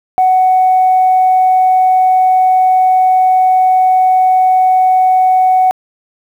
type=tone; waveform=sine; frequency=745 Hz; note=F#5; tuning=12 cents sharp; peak=-5 dBFS; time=0.18-5.71 s; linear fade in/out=0 ms; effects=tanh soft clip ceiling -2 dBFS + 7-bit